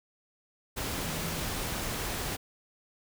sine tone in noise, 164.81 Hz, E3, in tune, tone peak -39 dBFS, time 1.05-1.42 s, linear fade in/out 20 ms, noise pink, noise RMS -34 dBFS, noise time 0.76-2.37 s, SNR -8 dB, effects none

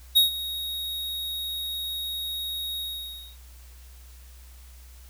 square tone with ADSR envelope, 3763 Hz, A#7, 16 cents sharp, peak -14 dBFS, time 0.15-3.37 s, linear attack 20 ms, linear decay 130 ms, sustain -16 dB, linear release 580 ms, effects added 62 Hz sine -45 dBFS peak until 5.09 s + white hiss -55 dBFS RMS until 5.09 s

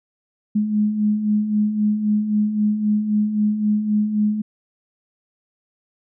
sine beating tone pair, 207.7 / 211.5 Hz, G#3 / G#3, 0 / +32 cents, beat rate 3.8 Hz, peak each -25 / -17 dBFS, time 0.55-4.42 s, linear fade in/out 10 ms, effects none

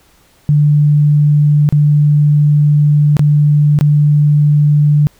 sine tone with dropouts, 147.8 Hz, D3, 11 cents sharp, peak -6 dBFS, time 0.49-5.07 s, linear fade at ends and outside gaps 0 ms, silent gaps 1.69-1.725 / 3.168-3.194 / 3.789-3.81 s, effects pink hiss -50 dBFS RMS until 5.19 s

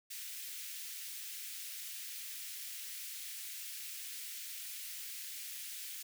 white high-pass noise, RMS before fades -45 dBFS, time 0.1-6.03 s, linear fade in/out 10 ms, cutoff 1900 Hz, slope 24 dB/octave, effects none

